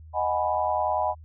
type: chord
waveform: sine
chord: G# minor seventh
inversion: second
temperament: equal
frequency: 622.3 / 740 / 830.6 / 987.8 Hz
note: D#5 / F#5 / G#5 / B5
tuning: 0 / 0 / 0 / 0 cents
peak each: -28 dBFS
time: 0.13-1.15 s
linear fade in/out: 50 ms
effects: added 79 Hz sine -43 dBFS peak until 1.24 s